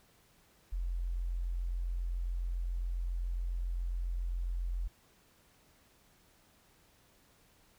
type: tone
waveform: sine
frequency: 43.65 Hz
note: F1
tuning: in tune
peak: -32 dBFS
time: 0.72-4.88 s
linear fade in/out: 10 ms
effects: pink hiss -66 dBFS RMS until 7.78 s